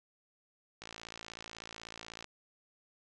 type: click train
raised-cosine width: 0.2 ms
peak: -27 dBFS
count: 81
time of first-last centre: 0.82-2.243 s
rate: 56.2 Hz
effects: resampled to 22050 Hz